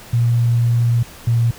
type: tone pair in turn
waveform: sine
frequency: 118.4 / 117.18 Hz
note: A#2 / A#2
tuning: +27 / +9 cents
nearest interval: unison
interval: 18 cents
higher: first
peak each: -12 dBFS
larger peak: neither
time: 0.13-1.03 / 1.27-1.51 s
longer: first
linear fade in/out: 5 ms
effects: pink hiss -39 dBFS RMS until 1.58 s